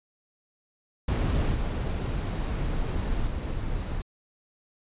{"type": "noise with level steps", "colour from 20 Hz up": "brown", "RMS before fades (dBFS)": [-24, -28, -31], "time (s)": [1.08, 4.02], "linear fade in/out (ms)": 5, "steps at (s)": [1.54, 3.27], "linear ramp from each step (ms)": 2, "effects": ["resampled to 8000 Hz"]}